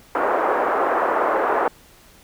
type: band-pass noise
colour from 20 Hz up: pink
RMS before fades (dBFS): -20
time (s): 0.15-1.68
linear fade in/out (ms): 2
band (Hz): 410 to 1400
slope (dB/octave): 24
effects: pink hiss -50 dBFS RMS until 2.23 s